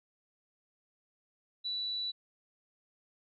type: tone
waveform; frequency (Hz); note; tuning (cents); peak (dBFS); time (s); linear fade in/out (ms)
sine; 3951; B7; 0; -33; 1.64-2.12; 20
effects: none